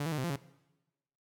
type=tone with pitch steps; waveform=sawtooth; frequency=144.9 / 164.6 / 151.2 / 129.5 / 172.4 / 138.9 Hz; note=D3 / E3 / D#3 / C3 / F3 / C#3; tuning=-23 / -2 / -49 / -17 / -22 / +4 cents; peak=-28 dBFS; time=0-0.36 s; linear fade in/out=5 ms; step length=60 ms; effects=noise-tail reverb RT60 1.0 s tail -19 dB re dry